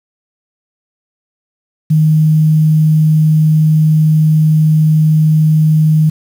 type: tone with quantisation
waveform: sine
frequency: 155.56 Hz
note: D#3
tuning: in tune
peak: -6 dBFS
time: 1.9-6.1 s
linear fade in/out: 10 ms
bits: 6
effects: none